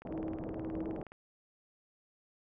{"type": "click train", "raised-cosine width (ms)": 0.5, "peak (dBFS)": -35, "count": 22, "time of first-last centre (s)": [0.02, 1.119], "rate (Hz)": 19.1}
{"type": "low-pass noise", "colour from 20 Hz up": "white", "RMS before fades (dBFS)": -42, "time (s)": [0.05, 1.03], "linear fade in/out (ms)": 2, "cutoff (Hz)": 610, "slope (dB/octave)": 24}
{"type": "tone with tremolo", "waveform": "sine", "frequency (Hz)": 320, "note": "D#4", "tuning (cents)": 49, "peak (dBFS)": -36, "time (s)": [0.1, 0.98], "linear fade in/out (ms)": 20, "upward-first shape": "sine", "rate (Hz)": 1.9, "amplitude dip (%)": 55}
{"effects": []}